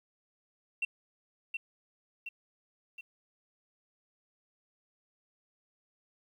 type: tone with echo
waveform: sine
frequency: 2715 Hz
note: F7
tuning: 50 cents flat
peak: -27 dBFS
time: 0.82-0.85 s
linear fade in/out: 5 ms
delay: 720 ms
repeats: 3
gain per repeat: -5 dB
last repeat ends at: 3.01 s
effects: tanh soft clip ceiling -25 dBFS + 11-bit